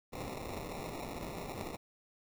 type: noise with sample-and-hold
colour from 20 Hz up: blue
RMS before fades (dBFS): -42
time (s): 0.12-1.77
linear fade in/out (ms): 20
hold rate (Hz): 1575
effects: none